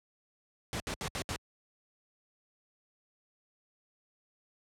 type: noise bursts at uneven times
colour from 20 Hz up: pink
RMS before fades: -35 dBFS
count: 5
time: 0.73-0.8 / 0.87-0.94 / 1.01-1.08 / 1.15-1.22 / 1.29-1.36 s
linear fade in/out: 0 ms
effects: high-pass 60 Hz 12 dB/octave + low-pass 9000 Hz 12 dB/octave